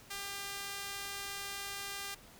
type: tone with high-pass filter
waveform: sawtooth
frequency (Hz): 398.5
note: G4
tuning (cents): +28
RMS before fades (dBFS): -42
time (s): 0.1-2.15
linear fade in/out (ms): 10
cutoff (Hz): 1500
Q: 0.51
effects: pink hiss -57 dBFS RMS until 2.39 s